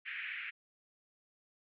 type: band-pass noise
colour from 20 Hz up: white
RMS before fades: -42 dBFS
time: 0.05-0.51 s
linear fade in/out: 20 ms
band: 1600 to 2600 Hz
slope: 48 dB/octave
effects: none